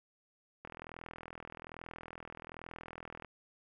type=click train; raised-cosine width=0.5 ms; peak=-30 dBFS; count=108; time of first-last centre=0.65-3.247 s; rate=41.2 Hz; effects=none